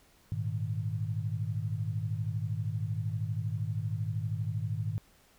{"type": "chord", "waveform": "sine", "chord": "Ab suspended second", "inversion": "none", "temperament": "equal", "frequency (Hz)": [103.83, 116.54, 155.56], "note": ["Ab2", "Bb2", "Eb3"], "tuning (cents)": [0, 0, 0], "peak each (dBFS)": [-33, -35, -37], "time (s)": [0.32, 4.98], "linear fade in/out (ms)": 0, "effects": ["pink hiss -63 dBFS RMS until 5.38 s"]}